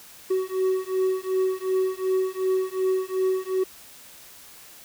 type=beating tone pair; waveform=triangle; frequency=374.4 / 377.1 Hz; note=F#4 / F#4; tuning=+20 / +33 cents; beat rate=2.7 Hz; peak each=-23 / -23 dBFS; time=0.3-3.64 s; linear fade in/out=10 ms; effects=white hiss -47 dBFS RMS until 4.84 s